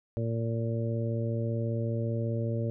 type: harmonic tone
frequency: 114.8 Hz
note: A#2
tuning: 26 cents flat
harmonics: 1 / 2 / 3 / 4 / 5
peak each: -29 / -36 / -39 / -38 / -38 dBFS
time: 0.17-2.7 s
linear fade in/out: 0 ms
effects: none